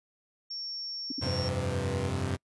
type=tone; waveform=sine; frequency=5480 Hz; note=F8; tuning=34 cents flat; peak=-35 dBFS; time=0.5-1.49 s; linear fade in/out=10 ms
type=tone bursts; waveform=sine; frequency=270.8 Hz; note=C#4; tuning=40 cents flat; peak=-31 dBFS; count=3; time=1.1-1.278 s; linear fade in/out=5 ms; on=20 ms; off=59 ms
type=chord; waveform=sawtooth; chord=F suspended second; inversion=none; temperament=equal; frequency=87.31 / 98 / 130.81 Hz; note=F2 / G2 / C3; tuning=0 / 0 / 0 cents; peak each=-30 / -30 / -30 dBFS; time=1.21-2.37 s; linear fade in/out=20 ms
type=tone with pitch glide; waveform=sine; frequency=507 to 486.9 Hz; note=B4 to B4; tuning=+45 to -25 cents; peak=-35 dBFS; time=1.27-2.09 s; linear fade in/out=2 ms; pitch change=-70 cents; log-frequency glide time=1.61-1.88 s
effects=noise-tail reverb RT60 0.1 s tail -26 dB re dry + resampled to 24000 Hz